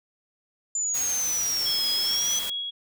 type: exponential two-way sweep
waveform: sine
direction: down then up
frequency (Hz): 7120 to 5010 to 6090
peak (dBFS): -24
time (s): 0.75-2.39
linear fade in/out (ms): 2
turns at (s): 1.91
type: noise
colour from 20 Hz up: white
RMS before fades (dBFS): -34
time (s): 0.94-2.5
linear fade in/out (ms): 5
type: tone with tremolo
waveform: sine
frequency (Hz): 3322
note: G#7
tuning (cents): 0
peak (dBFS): -27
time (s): 1.65-2.71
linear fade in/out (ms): 20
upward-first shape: sine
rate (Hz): 4.7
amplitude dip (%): 25
effects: none